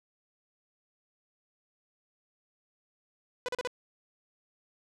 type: tone bursts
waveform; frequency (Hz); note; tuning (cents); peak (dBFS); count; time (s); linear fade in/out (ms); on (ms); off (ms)
sawtooth; 496.9; B4; +11; -27; 4; 3.46-3.674; 0; 25; 38
effects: low-pass 7000 Hz 12 dB/octave